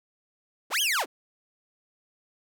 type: linear two-way sweep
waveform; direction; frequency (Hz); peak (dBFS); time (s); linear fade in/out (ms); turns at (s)
sawtooth; up then down; 146.83 to 3328 to 188.9; -20; 0.7-1.06; 50; 0.81
type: tone with exponential decay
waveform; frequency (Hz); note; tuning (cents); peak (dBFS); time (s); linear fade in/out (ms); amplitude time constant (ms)
5% pulse; 1661.2; G#6; 0; -21; 0.81-0.93; 5; 26
effects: none